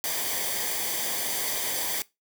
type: noise with comb filter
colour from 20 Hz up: white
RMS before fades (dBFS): -29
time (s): 0.04-2.02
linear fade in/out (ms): 0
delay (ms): 0.74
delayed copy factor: -0.65
effects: noise-tail reverb RT60 0.2 s tail -20 dB re dry